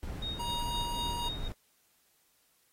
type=noise; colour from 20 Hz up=brown; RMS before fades=-38 dBFS; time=0.03-1.52 s; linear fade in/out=0 ms
type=tone with tremolo; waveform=sine; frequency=3729 Hz; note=A#7; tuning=in tune; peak=-34 dBFS; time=0.22-1.48 s; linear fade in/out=5 ms; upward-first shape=sine; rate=4 Hz; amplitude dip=85%
type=tone; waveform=square; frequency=950 Hz; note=A#5; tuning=33 cents sharp; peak=-36 dBFS; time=0.39-1.29 s; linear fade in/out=10 ms
effects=white hiss -70 dBFS RMS until 2.72 s + AAC 48 kbps